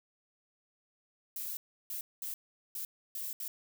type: noise bursts at uneven times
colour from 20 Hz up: violet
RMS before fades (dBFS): -39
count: 6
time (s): 1.36-1.57 / 1.9-2.01 / 2.22-2.34 / 2.75-2.85 / 3.15-3.33 / 3.4-3.48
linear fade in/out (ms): 2
effects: none